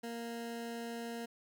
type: tone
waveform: 20% pulse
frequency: 233.1 Hz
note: A#3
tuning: in tune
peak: -35 dBFS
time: 0.03-1.26 s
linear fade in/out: 10 ms
effects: none